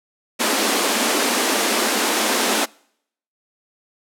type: high-pass noise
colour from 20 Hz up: pink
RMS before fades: -19 dBFS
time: 0.39-2.66 s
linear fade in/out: 20 ms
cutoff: 210 Hz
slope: 96 dB/octave
effects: noise-tail reverb RT60 0.7 s tail -26 dB re dry + low-pass 12000 Hz 12 dB/octave